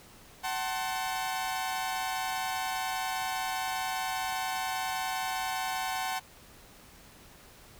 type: tone cluster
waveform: sawtooth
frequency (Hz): 755 / 885 / 1060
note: F#5 / A5 / C6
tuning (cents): +35 / +10 / +22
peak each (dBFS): -29 / -33 / -35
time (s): 0.43-6.2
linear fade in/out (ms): 20
effects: pink hiss -54 dBFS RMS until 7.79 s